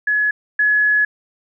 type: tone pair in turn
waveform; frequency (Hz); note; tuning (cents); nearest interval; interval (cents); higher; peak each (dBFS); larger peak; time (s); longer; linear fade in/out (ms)
sine; 1695 / 1695; G#6 / G#6; +35 / +35; unison; 0; neither; -14 / -12; second; 0.07-0.31 / 0.59-1.05; second; 5
effects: none